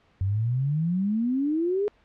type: exponential sweep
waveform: sine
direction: up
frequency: 92.5 to 423.4 Hz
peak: -22 dBFS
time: 0.21-1.88 s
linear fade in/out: 0 ms
effects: pink hiss -62 dBFS RMS until 2.04 s + low-pass 3000 Hz 12 dB/octave